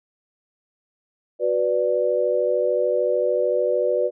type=chord; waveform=sine; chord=B minor; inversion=second; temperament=equal; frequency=370 / 493.9 / 587.3 Hz; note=F#4 / B4 / D5; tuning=0 / 0 / 0 cents; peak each=-25 / -21 / -22 dBFS; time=1.39-4.11 s; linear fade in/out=50 ms; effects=none